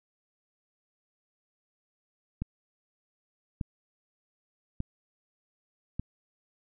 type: click train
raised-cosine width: 5 ms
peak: -19 dBFS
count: 4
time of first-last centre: 2.42-5.996 s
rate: 0.839 Hz
effects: none